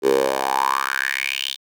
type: tone with high-pass filter sweep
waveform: 10% pulse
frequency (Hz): 67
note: C2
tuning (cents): +42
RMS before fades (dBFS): -21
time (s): 0.02-1.57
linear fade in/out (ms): 50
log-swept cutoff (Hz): 390 to 3600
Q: 5.9
effects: none